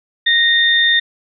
sine tone pair together, 1864.7 / 3625 Hz, A#6 / A#7, 0 / -49 cents, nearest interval octave, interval 1151 cents, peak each -13 dBFS, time 0.26-1 s, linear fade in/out 10 ms, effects none

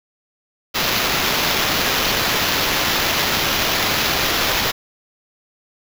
violet noise with sample-and-hold, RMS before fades -19 dBFS, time 0.74-4.72 s, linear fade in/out 20 ms, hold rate 8820 Hz, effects none

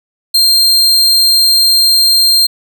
40% pulse tone, 4186 Hz, C8, in tune, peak -5 dBFS, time 0.34-2.47 s, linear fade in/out 10 ms, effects none

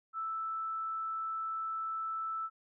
sine tone, 1318.5 Hz, E6, in tune, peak -34 dBFS, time 0.13-2.5 s, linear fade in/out 50 ms, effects none

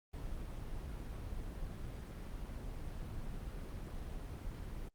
brown noise, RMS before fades -43 dBFS, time 0.13-4.89 s, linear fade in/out 10 ms, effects Opus 24 kbps

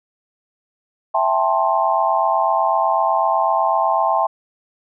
sine chord, A minor seventh, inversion second, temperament just, 660 / 792 / 880 / 1056 Hz, E5 / G5 / A5 / C6, +2 / +18 / 0 / +16 cents, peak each -20 dBFS, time 1.14-4.27 s, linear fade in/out 10 ms, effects none

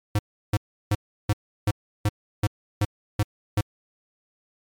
square tone bursts, 103.83 Hz, G#2, in tune, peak -19 dBFS, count 10, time 0.15-3.61 s, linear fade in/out 5 ms, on 40 ms, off 340 ms, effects MP3 96 kbps

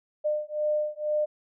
sine beating tone pair, 602 / 604.1 Hz, D5 / D5, +43 / +49 cents, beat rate 2.1 Hz, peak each -28 dBFS, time 0.24-1.26 s, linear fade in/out 20 ms, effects none

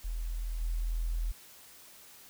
sine tone with level steps, 41.2 Hz, E1, in tune, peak -32 / -29 dBFS, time 0.04-1.32 s, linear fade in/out 10 ms, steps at 0.61 s, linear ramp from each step 2 ms, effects white hiss -54 dBFS RMS until 2.29 s

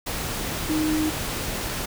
sine tone in noise, 310 Hz, D#4, 6 cents flat, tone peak -21 dBFS, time 0.69-1.1 s, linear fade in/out 10 ms, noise pink, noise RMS -29 dBFS, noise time 0.06-1.86 s, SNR +5 dB, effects none

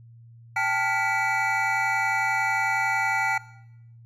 triangle tone cluster, 786 / 877 / 1413 / 1972 / 2284 Hz, G5 / A5 / F6 / B6 / D7, +4 / -6 / +20 / -3 / -49 cents, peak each -27 dBFS, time 0.56-3.38 s, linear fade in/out 5 ms, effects noise-tail reverb RT60 0.8 s tail -19 dB re dry + added 116 Hz sine -46 dBFS peak until 4.05 s

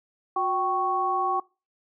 sine tone cluster, 363.1 / 773 / 1108 Hz, F#4 / G5 / C#6, -33 / -24 / -1 cents, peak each -32 / -26 / -25 dBFS, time 0.36-1.4 s, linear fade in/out 5 ms, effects noise-tail reverb RT60 0.3 s tail -23 dB re dry

